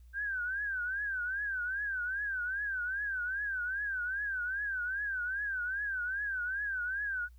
sine tone with vibrato, 1557 Hz, G6, 12 cents flat, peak -32 dBFS, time 0.13-7.29 s, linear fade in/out 50 ms, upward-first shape triangle, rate 2.5 Hz, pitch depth 160 cents each way, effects added 60 Hz sine -52 dBFS peak until 7.38 s + white hiss -75 dBFS RMS until 7.38 s

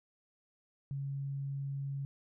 sine tone, 138.59 Hz, C#3, in tune, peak -35 dBFS, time 0.91-2.05 s, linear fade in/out 0 ms, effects none

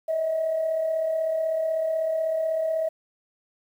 sine tone pair together, 606.9 / 643 Hz, D#5 / E5, -43 / -43 cents, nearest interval minor second, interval 100 cents, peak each -33 / -22 dBFS, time 0.08-2.89 s, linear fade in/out 10 ms, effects tanh soft clip ceiling -17 dBFS + 9-bit

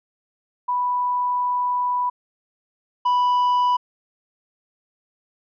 sine / triangle tone pair in turn, 987 / 987 Hz, B5 / B5, -1 / -1 cents, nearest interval unison, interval 0 cents, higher neither, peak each -19 / -14 dBFS, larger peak second, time 0.68-2.1 / 3.05-3.77 s, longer first, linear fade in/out 10 ms, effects resampled to 11025 Hz

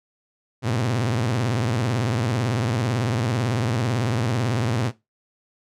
sawtooth tone with vibrato, 117.8 Hz, A#2, 19 cents sharp, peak -17 dBFS, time 0.62-4.92 s, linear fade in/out 50 ms, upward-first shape triangle, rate 18 Hz, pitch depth 270 cents each way, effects noise-tail reverb RT60 0.2 s tail -17 dB re dry + low-pass 8000 Hz 12 dB/octave

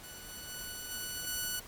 5% pulse tone with level steps, 1480 Hz, F#6, in tune, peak -35 / -32 / -29 / -26 / -22 dBFS, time 0.03-1.6 s, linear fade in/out 10 ms, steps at 0.29 / 0.48 / 0.91 / 1.27 s, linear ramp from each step 2 ms, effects pink hiss -51 dBFS RMS until 1.67 s + AAC 64 kbps

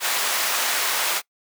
pink high-pass noise, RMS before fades -23 dBFS, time 0-1.22 s, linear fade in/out 50 ms, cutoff 910 Hz, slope 12 dB/octave, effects noise-tail reverb RT60 0.1 s tail -23 dB re dry

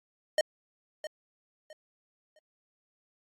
square tone with echo, 616 Hz, D#5, 17 cents flat, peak -23 dBFS, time 0.38-0.41 s, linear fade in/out 2 ms, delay 660 ms, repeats 3, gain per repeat -12 dB, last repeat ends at 2.39 s, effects low-pass 9000 Hz 12 dB/octave + AAC 48 kbps

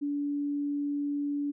sine tone, 287.8 Hz, D4, 35 cents flat, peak -28 dBFS, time 0.01-1.52 s, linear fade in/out 20 ms, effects none

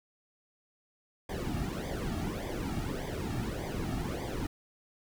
brown noise with flanger, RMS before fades -35 dBFS, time 1.29-4.47 s, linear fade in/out 5 ms, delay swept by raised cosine 0.72 to 2.02 ms, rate 1.7 Hz, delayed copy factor -0.8, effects none

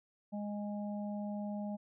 harmonic tone, 206.4 Hz, G#3, 10 cents flat, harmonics 1 / 3 / 4, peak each -37 / -45 / -49 dBFS, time 0.32-1.77 s, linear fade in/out 20 ms, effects none

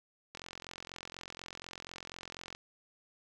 click train, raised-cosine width 0.2 ms, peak -26 dBFS, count 98, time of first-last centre 0.35-2.55 s, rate 44.1 Hz, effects none

